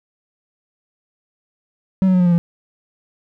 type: tone with pitch steps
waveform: triangle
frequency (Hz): 190 / 185.98 / 182.05 / 178.2 / 174.43 / 170.74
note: F#3 / F#3 / F#3 / F3 / F3 / F3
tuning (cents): +46 / +9 / -28 / +35 / -2 / -39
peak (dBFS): -9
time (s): 2.02-2.38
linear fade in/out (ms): 0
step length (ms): 60
effects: none